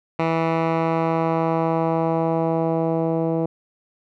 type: tone with low-pass filter sweep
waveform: 10% pulse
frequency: 163.6 Hz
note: E3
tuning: 13 cents flat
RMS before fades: -21 dBFS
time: 0.19-3.46 s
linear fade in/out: 5 ms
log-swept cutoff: 2100 to 510 Hz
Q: 1.1
effects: none